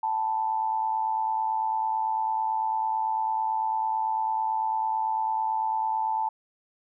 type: tone with amplitude modulation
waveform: sine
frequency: 880 Hz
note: A5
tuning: in tune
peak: -21 dBFS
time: 0.03-6.29 s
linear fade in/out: 5 ms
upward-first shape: sine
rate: 109 Hz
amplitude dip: 65%
effects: none